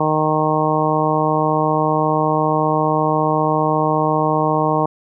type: harmonic tone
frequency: 154.7 Hz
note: D#3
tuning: 10 cents flat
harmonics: 1 / 2 / 3 / 4 / 5 / 6 / 7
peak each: -22 / -22 / -22 / -22 / -22 / -22 / -22 dBFS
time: 0-4.86 s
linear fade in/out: 5 ms
effects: none